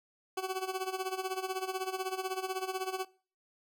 20% pulse tone with tremolo, 376.6 Hz, F#4, 31 cents sharp, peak -26 dBFS, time 0.37-3.05 s, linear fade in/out 5 ms, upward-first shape sine, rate 16 Hz, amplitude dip 80%, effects noise-tail reverb RT60 0.4 s tail -21 dB re dry

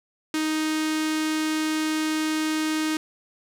sawtooth tone with notch filter, 311.7 Hz, D#4, 3 cents sharp, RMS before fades -25 dBFS, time 0.34-2.97 s, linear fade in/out 2 ms, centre 690 Hz, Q 0.84, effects low-pass 11000 Hz 12 dB/octave + 9-bit

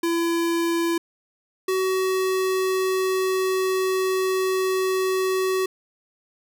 square tone pair in turn, 336.9 / 376.4 Hz, E4 / F#4, +38 / +30 cents, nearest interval major second, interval 192 cents, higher second, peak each -21 dBFS, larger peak neither, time 0.03-0.98 / 1.68-5.66 s, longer second, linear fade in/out 5 ms, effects none

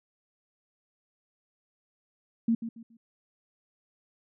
sine tone with echo, 229.2 Hz, A#3, 29 cents flat, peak -21 dBFS, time 2.48-2.55 s, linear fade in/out 5 ms, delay 140 ms, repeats 3, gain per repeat -11 dB, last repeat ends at 2.97 s, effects none

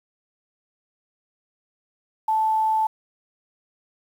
sine tone with quantisation, 876 Hz, A5, 8 cents flat, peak -18 dBFS, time 2.28-2.87 s, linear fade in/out 5 ms, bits 8, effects none

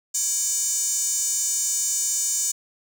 square tone with high-pass filter, 332.7 Hz, E4, 16 cents sharp, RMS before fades -24 dBFS, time 0.14-2.52 s, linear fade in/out 10 ms, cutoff 6900 Hz, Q 6.3, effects none

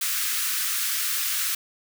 white high-pass noise, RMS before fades -26 dBFS, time 0.01-1.55 s, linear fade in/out 5 ms, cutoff 1200 Hz, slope 48 dB/octave, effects none

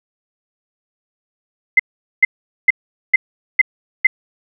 sine tone bursts, 2066 Hz, C7, 22 cents flat, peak -5 dBFS, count 6, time 1.77-4.07 s, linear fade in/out 5 ms, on 25 ms, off 430 ms, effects none

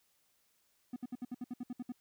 triangle tone bursts, 246.9 Hz, B3, in tune, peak -35 dBFS, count 11, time 0.93-1.922 s, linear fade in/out 5 ms, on 32 ms, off 64 ms, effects white hiss -74 dBFS RMS until 2 s

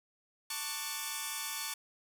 5% pulse chord, D major seventh, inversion second, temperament equal with one note detuned, 887.1 / 1108.7 / 1174.7 / 1480 Hz, A5 / C#6 / D6 / F#6, +14 / 0 / 0 / 0 cents, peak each -29 / -29 / -30 / -33 dBFS, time 0.5-1.74 s, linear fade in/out 5 ms, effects none

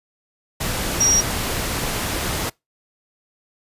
sine tone in noise, 5690 Hz, F8, 31 cents sharp, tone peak -14 dBFS, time 1-1.21 s, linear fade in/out 10 ms, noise pink, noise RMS -24 dBFS, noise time 0.6-2.5 s, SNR +7 dB, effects noise-tail reverb RT60 0.2 s tail -25 dB re dry + resampled to 32000 Hz

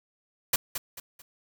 white noise with echo, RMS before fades -23 dBFS, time 0.53-0.56 s, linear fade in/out 5 ms, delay 220 ms, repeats 3, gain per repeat -9 dB, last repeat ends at 1.22 s, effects none

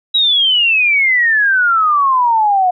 sine exponential sweep, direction down, 3888 to 714 Hz, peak -9 dBFS, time 0.14-2.71 s, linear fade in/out 10 ms, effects none

